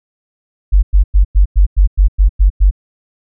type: tone bursts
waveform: sine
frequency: 47.85 Hz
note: G1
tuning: 41 cents flat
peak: -4 dBFS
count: 10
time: 0.72-2.711 s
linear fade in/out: 20 ms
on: 110 ms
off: 99 ms
effects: none